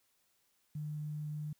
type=tone with quantisation; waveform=sine; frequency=150.6 Hz; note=D3; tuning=44 cents sharp; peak=-37 dBFS; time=0.75-1.53 s; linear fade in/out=5 ms; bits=11; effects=white hiss -75 dBFS RMS until 1.59 s